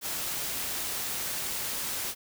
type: noise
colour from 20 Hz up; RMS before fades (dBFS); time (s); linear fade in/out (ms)
white; -33; 0.01-2.15; 50
effects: none